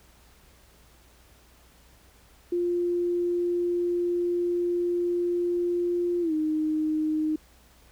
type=tone with pitch glide; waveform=sine; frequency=350 to 310 Hz; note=F4 to D#4; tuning=+4 to -6 cents; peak=-23 dBFS; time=2.52-7.36 s; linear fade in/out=5 ms; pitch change=-210 cents; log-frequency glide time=6.21-6.33 s; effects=added 60 Hz sine -58 dBFS peak until 7.91 s + pink hiss -58 dBFS RMS until 7.91 s